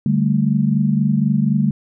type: chord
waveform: sine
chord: D suspended fourth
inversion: none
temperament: equal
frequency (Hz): 146.83 / 196 / 220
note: D3 / G3 / A3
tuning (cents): 0 / 0 / 0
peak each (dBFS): -18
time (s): 0.06-1.71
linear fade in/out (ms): 2
effects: none